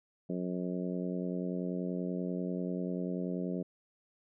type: harmonic tone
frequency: 90.3 Hz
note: F#2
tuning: 42 cents flat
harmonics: 2 / 3 / 4 / 5 / 6 / 7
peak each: -35 / -39 / -41 / -43 / -45 / -46 dBFS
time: 0.29-3.63 s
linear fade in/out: 10 ms
effects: none